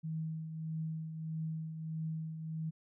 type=tone with tremolo; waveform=sine; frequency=159.4 Hz; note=D#3; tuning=42 cents sharp; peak=-34 dBFS; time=0.03-2.71 s; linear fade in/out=20 ms; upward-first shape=triangle; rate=1.6 Hz; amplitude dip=55%; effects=none